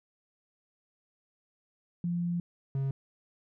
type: tone pair in turn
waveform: sine / triangle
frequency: 173.3 / 135.91 Hz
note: F3 / C#3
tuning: -13 / -34 cents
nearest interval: major third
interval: 421 cents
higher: first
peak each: -28 / -26 dBFS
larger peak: second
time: 2.04-2.4 / 2.75-2.91 s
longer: first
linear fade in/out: 2 ms
effects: none